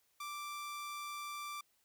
sawtooth tone, 1174.7 Hz, D6, in tune, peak -38 dBFS, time 0.2-1.61 s, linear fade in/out 5 ms, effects white hiss -75 dBFS RMS until 1.84 s

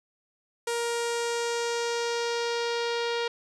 sawtooth tone with low-pass filter sweep, 470 Hz, A#4, 14 cents sharp, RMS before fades -29 dBFS, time 0.67-3.28 s, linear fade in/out 5 ms, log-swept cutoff 9200 to 4000 Hz, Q 1.8, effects none

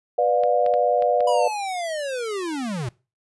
sine chord, B diminished, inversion none, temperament just, 493.9 / 592.7 / 711.2 Hz, B4 / D5 / F5, 0 / +16 / +31 cents, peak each -21 dBFS, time 0.18-1.48 s, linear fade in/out 5 ms
clicks, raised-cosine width 0.3 ms, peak -21 dBFS, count 5, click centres 0.436 / 0.663 / 0.739 / 1.023 / 1.206 s
square linear sweep, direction down, 987.8 to 110.7 Hz, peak -26 dBFS, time 1.27-2.89 s, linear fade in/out 5 ms
effects noise-tail reverb RT60 0.3 s tail -22 dB re dry + resampled to 24000 Hz

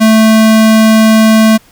square tone, 220 Hz, A3, in tune, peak -4 dBFS, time 0-1.58 s, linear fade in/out 20 ms, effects pink hiss -44 dBFS RMS until 1.71 s

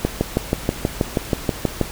click train, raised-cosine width 2 ms, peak -3 dBFS, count 12, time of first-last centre 0.05-1.813 s, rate 6.24 Hz, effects added 50 Hz sine -38 dBFS peak until 1.91 s + pink hiss -33 dBFS RMS until 1.91 s

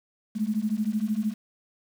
sine beating tone pair, 207.7 / 220.7 Hz, G#3 / A3, 0 / +5 cents, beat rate 13 Hz, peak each -27 dBFS, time 0.35-1.34 s, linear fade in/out 20 ms, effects 8-bit

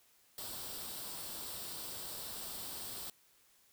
white noise with comb filter, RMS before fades -44 dBFS, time 0.38-3.1 s, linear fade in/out 2 ms, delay 0.23 ms, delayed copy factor +0.55, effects white hiss -68 dBFS RMS until 3.72 s

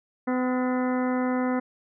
harmonic tone with a mistuned harmonic, 253.3 Hz, B3, 44 cents sharp, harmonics 1 / 2 / 3 / 4 / 5 / 6 / 7 / 8, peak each -24 / -30 / -34 / -36 / -38 / -40 / -41 / -42 dBFS, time 0.27-1.6 s, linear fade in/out 10 ms, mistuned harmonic 6, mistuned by -75 cents, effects none

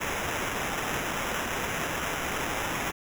white noise with sample-and-hold, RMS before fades -31 dBFS, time 0-2.92 s, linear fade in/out 20 ms, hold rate 4410 Hz, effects none

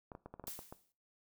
clicks, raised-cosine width 1 ms, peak -33 dBFS, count 9, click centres 0.118 / 0.151 / 0.26 / 0.34 / 0.397 / 0.44 / 0.48 / 0.591 / 0.725 s
blue noise with exponential decay, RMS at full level -42 dBFS, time 0.47-0.92 s, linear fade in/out 1 ms, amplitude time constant 97 ms
effects noise-tail reverb RT60 0.4 s tail -19 dB re dry

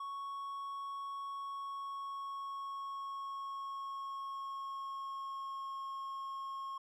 triangle tone with pitch glide, 1108.7 to 1084.6 Hz, C#6 to C#6, 0 to -38 cents, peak -38 dBFS, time 0-6.78 s, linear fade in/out 5 ms, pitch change -38 cents, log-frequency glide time 1.27-5.83 s, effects none

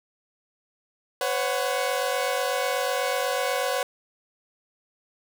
sawtooth chord, B suspended second, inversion none, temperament equal with one note detuned, 506.3 / 554.4 / 740 Hz, B4 / C#5 / F#5, +43 / 0 / 0 cents, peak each -24 / -24 / -26 dBFS, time 1.21-3.83 s, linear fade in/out 2 ms, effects none

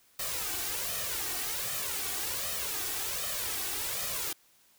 white noise with flanger, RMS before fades -34 dBFS, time 0.19-4.33 s, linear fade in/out 5 ms, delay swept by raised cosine 1.6 to 2.7 ms, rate 1.3 Hz, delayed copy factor +0.65, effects white hiss -64 dBFS RMS until 4.78 s

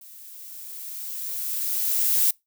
violet noise with level ramp, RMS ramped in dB -46 to -19 dBFS, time 0.01-2.31 s, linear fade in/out 5 ms, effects noise-tail reverb RT60 0.2 s tail -25 dB re dry

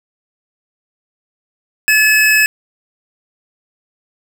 square tone pair together, 1722 / 2580 Hz, A6 / E7, -38 / -38 cents, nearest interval perfect fifth, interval 700 cents, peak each -12 dBFS, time 1.88-2.46 s, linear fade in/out 0 ms, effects none

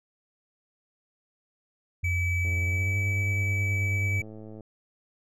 sine tone with pitch glide, 87.9 to 98.66 Hz, F2 to G2, +12 to +12 cents, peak -25 dBFS, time 2.03-4.21 s, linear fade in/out 10 ms, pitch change +200 cents, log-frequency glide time 2.61-2.98 s
triangle tone, 2295 Hz, D7, 40 cents flat, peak -27 dBFS, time 2.04-4.22 s, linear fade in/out 5 ms
click train, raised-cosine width 2 ms, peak -31 dBFS, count 234, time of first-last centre 2.45-4.607 s, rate 108 Hz
effects none

